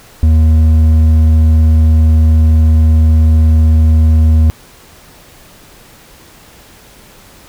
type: tone with hard clipping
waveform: sine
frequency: 79 Hz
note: D#2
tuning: 27 cents sharp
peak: -6 dBFS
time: 0.23-4.5 s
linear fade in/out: 0 ms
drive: 5 dB
effects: pink hiss -40 dBFS RMS until 7.48 s